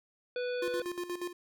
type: harmonic tone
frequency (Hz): 493.9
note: B4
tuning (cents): 0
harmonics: 1 / 3 / 5 / 7 / 9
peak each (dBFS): -32 / -42 / -46 / -49 / -51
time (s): 0.36-0.82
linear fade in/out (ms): 2
type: tone with tremolo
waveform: square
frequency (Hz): 352.4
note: F4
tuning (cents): +16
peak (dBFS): -34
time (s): 0.62-1.33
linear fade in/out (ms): 5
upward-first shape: square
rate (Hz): 8.4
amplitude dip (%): 70
effects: none